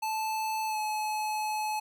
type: tone with pitch glide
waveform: square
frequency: 874 to 856.5 Hz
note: A5 to A5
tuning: -12 to -47 cents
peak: -30 dBFS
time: 0.02-1.8 s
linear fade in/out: 10 ms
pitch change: -35 cents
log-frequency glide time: 0.67-0.78 s
effects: none